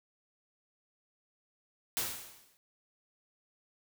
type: noise with exponential decay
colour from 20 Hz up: white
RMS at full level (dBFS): -31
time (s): 1.97-2.57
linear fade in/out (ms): 0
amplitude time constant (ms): 130
effects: none